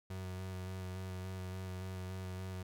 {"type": "tone with vibrato", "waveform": "35% pulse", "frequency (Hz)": 93, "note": "F#2", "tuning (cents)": 9, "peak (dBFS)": -39, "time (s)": [0.1, 2.63], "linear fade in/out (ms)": 5, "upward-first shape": "square", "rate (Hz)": 3.5, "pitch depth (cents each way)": 15, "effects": []}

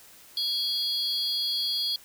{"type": "tone cluster", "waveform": "triangle", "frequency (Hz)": [3337, 4280, 4718], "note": ["G#7", "C8", "D8"], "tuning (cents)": [8, 38, 7], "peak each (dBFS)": -29, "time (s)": [0.37, 1.96], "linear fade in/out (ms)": 2, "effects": ["white hiss -52 dBFS RMS until 2.04 s"]}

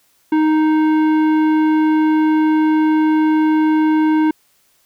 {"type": "tone with tanh clipping", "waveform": "sine", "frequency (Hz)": 311.1, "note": "D#4", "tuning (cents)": 0, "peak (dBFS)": -13, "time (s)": [0.32, 4.31], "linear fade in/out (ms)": 5, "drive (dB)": 13, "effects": ["white hiss -58 dBFS RMS until 4.85 s"]}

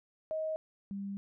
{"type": "tone pair in turn", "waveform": "sine", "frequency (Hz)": [630, 198.44], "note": ["D#5", "G3"], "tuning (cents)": [21, 21], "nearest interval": "octave + minor sixth", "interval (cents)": 2000, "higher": "first", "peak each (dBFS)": [-32, -36], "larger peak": "first", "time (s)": [[0.31, 0.56], [0.91, 1.17]], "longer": "second", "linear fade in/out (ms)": 0, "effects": []}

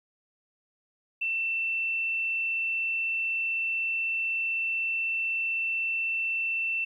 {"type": "tone", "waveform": "sine", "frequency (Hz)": 2681, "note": "E7", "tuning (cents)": 29, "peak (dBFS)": -26, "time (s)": [1.21, 6.85], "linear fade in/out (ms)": 10, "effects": ["11-bit"]}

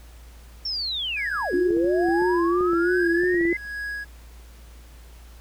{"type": "linear two-way sweep", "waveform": "sine", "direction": "down then up", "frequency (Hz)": [5490, 269, 2070], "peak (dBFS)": -25, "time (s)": [0.65, 3.57], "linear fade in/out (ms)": 5, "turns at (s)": 1.54}
{"type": "tone with tremolo", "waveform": "triangle", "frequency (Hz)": 1661.2, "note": "G#6", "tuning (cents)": 0, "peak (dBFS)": -26, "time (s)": [1.16, 4.05], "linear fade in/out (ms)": 20, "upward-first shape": "sine", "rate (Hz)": 1.2, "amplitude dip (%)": 90}
{"type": "tone with vibrato", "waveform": "sine", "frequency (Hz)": 349.2, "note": "F4", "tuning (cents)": 0, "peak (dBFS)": -19, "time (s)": [1.53, 3.53], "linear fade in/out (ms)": 2, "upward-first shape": "sine", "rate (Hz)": 3, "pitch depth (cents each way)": 61}
{"type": "clicks", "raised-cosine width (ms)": 2, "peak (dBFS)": -24, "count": 11, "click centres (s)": [1.707, 1.769, 1.845, 2.087, 2.22, 2.609, 2.733, 3.235, 3.344, 3.411, 3.453]}
{"effects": ["added 58 Hz sine -43 dBFS peak until 5.4 s", "pink hiss -53 dBFS RMS until 5.4 s"]}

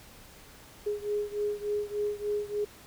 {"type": "beating tone pair", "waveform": "sine", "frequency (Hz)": [414, 417.4], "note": ["G#4", "G#4"], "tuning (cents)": [-5, 9], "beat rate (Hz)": 3.4, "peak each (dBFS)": [-31, -33], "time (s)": [0.86, 2.65], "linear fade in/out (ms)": 10, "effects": ["pink hiss -52 dBFS RMS until 2.86 s"]}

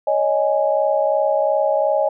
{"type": "chord", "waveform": "sine", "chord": "C# suspended second", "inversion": "none", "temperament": "equal with one note detuned", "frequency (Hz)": [559.5, 622.3, 830.6], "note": ["C#5", "D#5", "G#5"], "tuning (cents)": [16, 0, 0], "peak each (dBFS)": [-19, -18, -22], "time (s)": [0.07, 2.09], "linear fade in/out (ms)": 5, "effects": []}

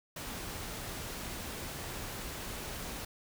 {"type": "noise", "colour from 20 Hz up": "pink", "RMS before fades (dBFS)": -41, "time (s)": [0.16, 3.05], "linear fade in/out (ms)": 5, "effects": []}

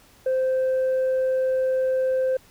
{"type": "tone with tanh clipping", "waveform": "sine", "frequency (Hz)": 520, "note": "C5", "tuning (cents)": -11, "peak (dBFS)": -20, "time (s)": [0.26, 2.37], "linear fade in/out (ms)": 5, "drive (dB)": 1, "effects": ["pink hiss -54 dBFS RMS until 2.5 s"]}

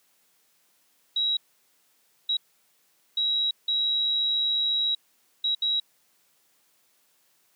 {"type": "tone bursts at uneven times", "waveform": "sine", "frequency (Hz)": 3862, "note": "B7", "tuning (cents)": -39, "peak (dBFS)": -22, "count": 6, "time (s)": [[1.16, 1.37], [2.29, 2.37], [3.17, 3.51], [3.68, 4.95], [5.44, 5.55], [5.62, 5.8]], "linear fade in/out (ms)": 5, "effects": ["white hiss -66 dBFS RMS until 7.55 s", "high-pass 150 Hz 12 dB/octave"]}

